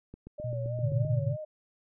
click train, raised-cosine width 3 ms, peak -31 dBFS, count 8, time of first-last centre 0.14-1.049 s, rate 7.7 Hz
sine tone with vibrato, 587.3 Hz, D5, in tune, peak -36 dBFS, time 0.38-1.45 s, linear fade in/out 10 ms, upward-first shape sine, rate 3.2 Hz, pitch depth 95 cents each way
sine tone with pitch glide, 120.4 to 117.18 Hz, B2 to A#2, -44 to +9 cents, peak -31 dBFS, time 0.44-1.28 s, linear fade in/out 5 ms, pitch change -47 cents, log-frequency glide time 0.59-0.91 s
sine chord, G# diminished, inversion none, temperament equal with one note detuned, 104.97 / 123.47 / 146.83 Hz, G#2 / B2 / D3, +19 / 0 / 0 cents, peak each -34 / -29 / -31 dBFS, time 0.8-1.37 s, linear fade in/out 50 ms
effects none

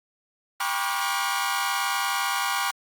sawtooth tone cluster, 794 / 970 / 1088 / 1167 / 1435 Hz, G5 / B5 / C#6 / D6 / F6, +22 / -31 / -33 / -11 / +47 cents, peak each -27 dBFS, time 0.6-2.71 s, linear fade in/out 5 ms, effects Opus 32 kbps

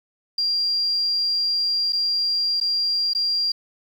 sine tone with dropouts, 4769 Hz, D8, 26 cents sharp, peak -19 dBFS, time 0.38-3.52 s, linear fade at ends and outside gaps 5 ms, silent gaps 1.924-1.93 / 2.602-2.611 / 3.135-3.149 s, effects 8-bit

